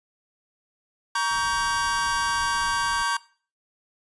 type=chord; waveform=45% pulse; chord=G diminished; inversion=first; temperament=just; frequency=940.8 / 1128.9 / 1568 Hz; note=Bb5 / Db6 / G6; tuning=+16 / +31 / 0 cents; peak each=-27 dBFS; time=1.15-3.17 s; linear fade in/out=5 ms
type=noise; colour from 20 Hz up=brown; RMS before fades=-43 dBFS; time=1.3-3.03 s; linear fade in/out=10 ms
effects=noise-tail reverb RT60 0.4 s tail -19 dB re dry + resampled to 22050 Hz